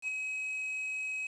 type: tone with ADSR envelope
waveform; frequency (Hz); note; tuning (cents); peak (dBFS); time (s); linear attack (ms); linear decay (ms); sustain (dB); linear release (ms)
triangle; 2546; D#7; +39; -28; 0.02-1.27; 60; 8; -4; 4
effects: resampled to 22050 Hz + 9-bit